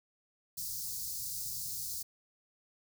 white band-stop noise, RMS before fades -39 dBFS, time 0.57-2.03 s, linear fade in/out 10 ms, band 170 to 4400 Hz, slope 48 dB/octave, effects none

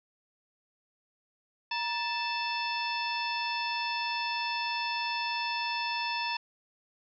harmonic tone with a mistuned harmonic, 880 Hz, A5, in tune, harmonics 1 / 2 / 3 / 4 / 5 / 6, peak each -33 / -40 / -35 / -40 / -42 / -39 dBFS, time 1.71-6.37 s, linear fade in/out 5 ms, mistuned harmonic 1, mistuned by +120 cents, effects none

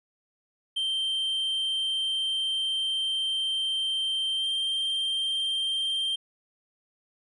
triangle tone with pitch glide, 3136 to 3161 Hz, G7 to G7, 0 to +14 cents, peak -24 dBFS, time 0.76-6.16 s, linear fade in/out 10 ms, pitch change +14 cents, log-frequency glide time 4.36-4.46 s, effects resampled to 24000 Hz

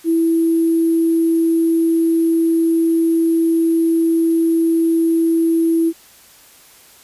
sine tone with sample-and-hold, 329.6 Hz, E4, in tune, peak -12 dBFS, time 0.04-5.93 s, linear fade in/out 50 ms, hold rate 11025 Hz, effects white hiss -46 dBFS RMS until 7.03 s + resampled to 32000 Hz

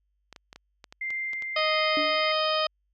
clicks, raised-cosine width 0.2 ms, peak -26 dBFS, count 10, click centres 0.327 / 0.362 / 0.529 / 0.56 / 0.842 / 0.925 / 1.105 / 1.333 / 1.423 / 1.589 s
sine tone with tremolo, 2093 Hz, C7, in tune, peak -28 dBFS, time 1.01-2.32 s, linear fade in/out 5 ms, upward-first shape sine, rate 1.6 Hz, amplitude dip 25%
harmonic tone, 622.3 Hz, D#5, in tune, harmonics 1 / 2 / 3 / 4 / 5 / 6 / 7 / 8, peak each -27 / -28 / -38 / -35 / -31 / -37 / -40 / -33 dBFS, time 1.56-2.67 s, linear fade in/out 5 ms
sine tone with exponential decay, 294.5 Hz, D4, 5 cents sharp, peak -27 dBFS, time 1.97-2.32 s, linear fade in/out 1 ms, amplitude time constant 75 ms
effects added 50 Hz sine -70 dBFS peak until 2.93 s

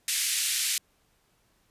white band-pass noise, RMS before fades -28 dBFS, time 0.08-0.78 s, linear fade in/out 2 ms, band 2000 to 11000 Hz, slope 24 dB/octave, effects pink hiss -68 dBFS RMS until 1.7 s + resampled to 32000 Hz

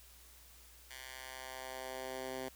10% pulse tone with high-pass filter sweep, 130.3 Hz, C3, 7 cents flat, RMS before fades -45 dBFS, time 0.9-2.49 s, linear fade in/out 10 ms, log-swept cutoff 1900 to 270 Hz, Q 0.94, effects added 60 Hz sine -61 dBFS peak until 2.55 s + white hiss -60 dBFS RMS until 2.55 s

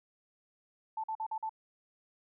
sine tone bursts, 880 Hz, A5, in tune, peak -33 dBFS, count 5, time 0.97-1.494 s, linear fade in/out 5 ms, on 68 ms, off 46 ms, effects none

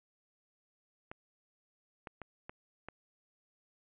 clicks, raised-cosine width 0.5 ms, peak -28 dBFS, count 5, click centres 1.115 / 2.072 / 2.217 / 2.495 / 2.886 s, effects resampled to 8000 Hz + 9-bit

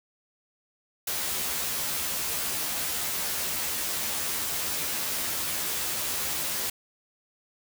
white noise with comb filter, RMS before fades -30 dBFS, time 1.07-6.7 s, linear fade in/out 5 ms, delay 13 ms, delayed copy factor +0.9, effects none

